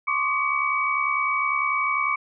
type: tone cluster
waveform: sine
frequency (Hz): 1063 / 1132 / 1203 / 2268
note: C6 / C#6 / D6 / C#7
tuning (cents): +27 / +36 / +41 / +39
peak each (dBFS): -29 / -26 / -29 / -24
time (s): 0.07-2.16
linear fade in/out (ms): 10
effects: none